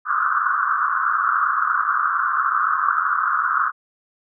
pink band-pass noise, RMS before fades -20 dBFS, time 0.05-3.72 s, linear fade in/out 50 ms, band 1100 to 1500 Hz, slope 96 dB/octave, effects none

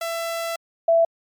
sawtooth / sine tone pair in turn, 668 / 665.2 Hz, E5 / E5, +23 / +16 cents, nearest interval unison, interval 7 cents, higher first, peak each -21 / -13 dBFS, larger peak second, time 0.01-0.56 / 0.88-1.05 s, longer first, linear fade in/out 5 ms, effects MP3 96 kbps

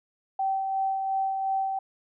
sine tone with tremolo, 773 Hz, G5, 24 cents flat, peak -23 dBFS, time 0.39-1.79 s, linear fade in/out 5 ms, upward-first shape sine, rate 2.8 Hz, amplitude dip 35%, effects none

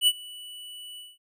square tone with ADSR envelope, 2960 Hz, F#7, in tune, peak -16 dBFS, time 0.01-1.18 s, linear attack 62 ms, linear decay 50 ms, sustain -24 dB, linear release 200 ms, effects none

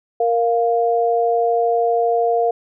sine tone pair together, 466.2 / 698.9 Hz, A#4 / F5, 0 / +1 cents, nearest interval perfect fifth, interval 701 cents, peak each -17 dBFS, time 0.2-2.51 s, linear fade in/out 5 ms, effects none

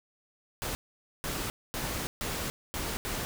pink noise bursts at uneven times, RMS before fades -34 dBFS, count 6, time 0.62-0.75 / 1.24-1.5 / 1.74-2.07 / 2.21-2.5 / 2.74-2.97 / 3.05-3.25 s, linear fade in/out 0 ms, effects none

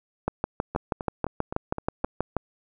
two click trains, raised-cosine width 1 ms, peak -17 / -10 dBFS, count 6 / 14, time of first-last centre 0.75-2.042 / 0.28-2.367 s, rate 3.87 / 6.23 Hz, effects none

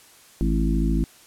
harmonic tone with a mistuned harmonic, 53.4 Hz, G#1, 49 cents sharp, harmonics 1 / 3 / 4 / 5 / 6, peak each -21 / -26 / -27 / -28 / -29 dBFS, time 0.41-1.04 s, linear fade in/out 0 ms, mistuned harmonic 6, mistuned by +55 cents, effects white hiss -51 dBFS RMS until 1.26 s + low-pass 12000 Hz 12 dB/octave

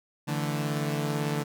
sawtooth chord, D suspended second, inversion none, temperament equal, 146.83 / 164.81 / 220 Hz, D3 / E3 / A3, 0 / 0 / 0 cents, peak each -25 / -30 / -31 dBFS, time 0.27-1.44 s, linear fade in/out 20 ms, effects none

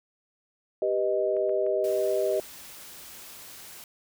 sine chord, G augmented, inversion none, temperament equal, 392 / 493.9 / 622.3 Hz, G4 / B4 / D#5, 0 / 0 / 0 cents, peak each -27 / -30 / -26 dBFS, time 0.82-2.4 s, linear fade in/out 2 ms
clicks, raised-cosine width 0.5 ms, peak -35 dBFS, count 3, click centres 1.367 / 1.494 / 1.665 s
white noise, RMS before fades -45 dBFS, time 1.84-3.84 s, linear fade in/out 2 ms
effects none

